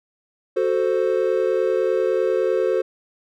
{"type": "chord", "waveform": "triangle", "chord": "F# diminished", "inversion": "none", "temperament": "equal", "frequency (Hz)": [370, 440, 523.3], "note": ["F#4", "A4", "C5"], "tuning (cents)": [0, 0, 0], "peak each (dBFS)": -20, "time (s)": [0.56, 2.82], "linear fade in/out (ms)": 10, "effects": []}